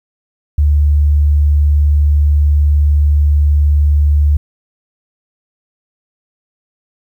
sine tone, 73.42 Hz, D2, in tune, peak -7 dBFS, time 0.58-4.37 s, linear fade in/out 5 ms, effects 8-bit

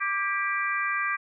harmonic tone with a mistuned harmonic, 392 Hz, G4, in tune, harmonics 3 / 4 / 5 / 6, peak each -29 / -30 / -31 / -32 dBFS, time 0-1.17 s, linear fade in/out 20 ms, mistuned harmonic 4, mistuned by +39 cents, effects none

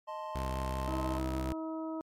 triangle chord, A diminished, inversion second, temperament equal, 622.3 / 880 / 1046.5 Hz, Eb5 / A5 / C6, 0 / 0 / 0 cents, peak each -40 dBFS, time 0.07-1.19 s, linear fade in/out 20 ms
sawtooth tone with vibrato, 65.41 Hz, C2, in tune, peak -30 dBFS, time 0.35-1.53 s, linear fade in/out 5 ms, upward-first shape sine, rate 5.2 Hz, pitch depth 14 cents each way
harmonic tone, 319.8 Hz, D#4, 48 cents sharp, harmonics 1 / 2 / 3 / 4, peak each -36 / -42 / -46 / -48 dBFS, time 0.88-2.01 s, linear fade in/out 0 ms
effects MP3 64 kbps

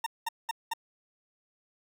40% pulse tone bursts, 915 Hz, A#5, 32 cents flat, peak -28 dBFS, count 4, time 0.04-0.736 s, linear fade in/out 5 ms, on 24 ms, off 200 ms, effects none

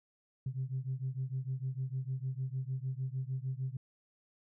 sine beating tone pair, 128.3 / 134.9 Hz, C3 / C#3, -34 / -47 cents, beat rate 6.6 Hz, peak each -36 / -37 dBFS, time 0.46-3.77 s, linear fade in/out 5 ms, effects tanh soft clip ceiling -28 dBFS

